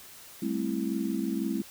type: chord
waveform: sine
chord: A minor seventh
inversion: third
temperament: just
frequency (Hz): 198 / 220 / 264 / 330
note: G3 / A3 / C4 / E4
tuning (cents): +18 / 0 / +16 / +2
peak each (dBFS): -33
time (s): 0.42-1.62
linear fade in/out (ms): 5
effects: white hiss -49 dBFS RMS until 1.7 s